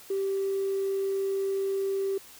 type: tone with tanh clipping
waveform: triangle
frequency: 390 Hz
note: G4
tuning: 9 cents flat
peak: -25 dBFS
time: 0.1-2.18 s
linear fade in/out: 5 ms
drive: 1 dB
effects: white hiss -50 dBFS RMS until 2.39 s